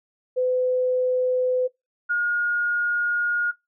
sine tone pair in turn, 506 / 1431.2 Hz, B4 / F6, +42 / +42 cents, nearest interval octave + tritone, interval 1800 cents, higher second, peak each -19 dBFS, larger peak neither, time 0.36-1.68 / 2.09-3.52 s, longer second, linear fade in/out 20 ms, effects noise-tail reverb RT60 0.2 s tail -23 dB re dry

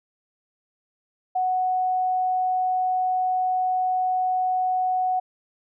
sine tone, 740 Hz, F#5, in tune, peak -20 dBFS, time 1.35-5.2 s, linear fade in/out 10 ms, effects none

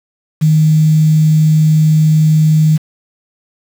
sine tone with quantisation, 155.56 Hz, D#3, in tune, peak -6 dBFS, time 0.41-2.78 s, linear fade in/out 20 ms, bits 5, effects none

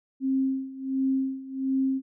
sine tone with tremolo, 266.2 Hz, C4, 30 cents sharp, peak -21 dBFS, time 0.2-2.02 s, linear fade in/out 50 ms, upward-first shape sine, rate 1.4 Hz, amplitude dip 85%, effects none

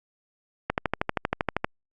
click train, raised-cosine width 0.5 ms, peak -8 dBFS, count 13, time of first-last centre 0.7-1.645 s, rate 12.7 Hz, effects Opus 48 kbps

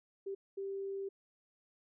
sine tone bursts at uneven times, 392 Hz, G4, in tune, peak -37 dBFS, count 2, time 0.26-0.35 / 0.57-1.09 s, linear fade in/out 10 ms, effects none

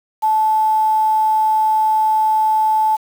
sine tone with quantisation, 870 Hz, A5, 20 cents flat, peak -12 dBFS, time 0.22-2.97 s, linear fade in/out 20 ms, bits 6, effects none

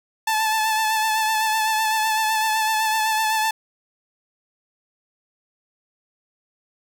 sawtooth tone with vibrato, 874 Hz, A5, 12 cents flat, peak -15 dBFS, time 0.27-3.51 s, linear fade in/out 5 ms, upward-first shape sine, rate 7.9 Hz, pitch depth 29 cents each way, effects 9-bit

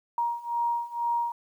sine beating tone pair, 942 / 944.1 Hz, A#5 / A#5, +18 / +22 cents, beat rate 2.1 Hz, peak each -30 / -28 dBFS, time 0.18-1.32 s, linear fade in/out 2 ms, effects 10-bit

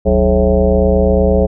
sine tone with frequency modulation, 306.7 Hz, D#4, 25 cents flat, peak -8 dBFS, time 0.05-1.47 s, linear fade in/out 20 ms, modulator 117 Hz, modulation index 2.7, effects none

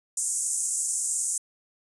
white band-pass noise, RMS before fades -28 dBFS, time 0.17-1.38 s, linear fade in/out 5 ms, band 6800 to 9400 Hz, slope 48 dB/octave, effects resampled to 24000 Hz

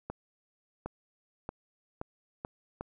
accelerating click train, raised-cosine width 1 ms, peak -22 dBFS, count 6, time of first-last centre 0.1-2.81 s, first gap 760 ms, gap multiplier 0.83, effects none

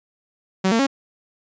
sawtooth tone with pitch steps, 189.2 / 227.6 / 273.8 Hz, F#3 / A#3 / C#4, +39 / -41 / -21 cents, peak -12 dBFS, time 0.64-0.868 s, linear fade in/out 10 ms, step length 76 ms, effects resampled to 16000 Hz

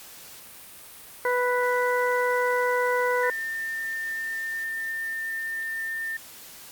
harmonic tone, 493.9 Hz, B4, in tune, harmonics 1 / 2 / 3 / 4, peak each -24 / -27 / -29 / -30 dBFS, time 1.25-3.3 s, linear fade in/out 2 ms
sine tone, 1802 Hz, A6, 41 cents sharp, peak -28 dBFS, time 3.23-6.17 s, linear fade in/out 5 ms
effects white hiss -45 dBFS RMS until 6.71 s + Opus 48 kbps

